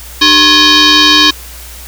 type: tone with frequency modulation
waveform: sine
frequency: 300.9 Hz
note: D4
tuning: 42 cents sharp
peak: -3 dBFS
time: 0.21-1.31 s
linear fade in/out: 10 ms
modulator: 691 Hz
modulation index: 6.7
effects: added 60 Hz sine -30 dBFS peak until 1.87 s + white hiss -31 dBFS RMS until 1.87 s